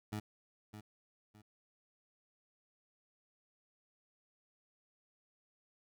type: tone with echo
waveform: 20% pulse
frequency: 105.8 Hz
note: G#2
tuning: 33 cents sharp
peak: -33 dBFS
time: 0.12-0.2 s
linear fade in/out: 10 ms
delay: 610 ms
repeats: 2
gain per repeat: -10 dB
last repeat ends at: 1.42 s
effects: none